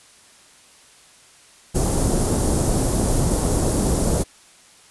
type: band-stop noise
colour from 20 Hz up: pink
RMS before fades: -19 dBFS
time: 1.74-4.24 s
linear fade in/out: 20 ms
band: 590 to 10000 Hz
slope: 12 dB/octave
effects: white hiss -50 dBFS RMS until 4.9 s + resampled to 24000 Hz